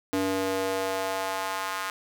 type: tone with high-pass filter sweep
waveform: square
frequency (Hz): 95.6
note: G2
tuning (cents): -43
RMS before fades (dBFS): -29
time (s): 0.13-1.9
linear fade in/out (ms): 0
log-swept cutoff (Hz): 310 to 1200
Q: 1.9
effects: none